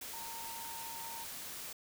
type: tone in noise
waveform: sine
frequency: 917 Hz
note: A#5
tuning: 29 cents flat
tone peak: -46 dBFS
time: 0.13-1.24 s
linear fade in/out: 5 ms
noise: white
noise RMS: -45 dBFS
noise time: 0.01-1.73 s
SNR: -4 dB
effects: none